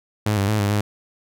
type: tone with pitch steps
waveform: sawtooth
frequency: 106 / 99.2 / 107.5 / 101.3 / 104.1 Hz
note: G#2 / G2 / A2 / G#2 / G#2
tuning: +36 / +21 / -40 / -43 / +5 cents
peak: -14 dBFS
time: 0.26-0.81 s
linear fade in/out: 5 ms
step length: 110 ms
effects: none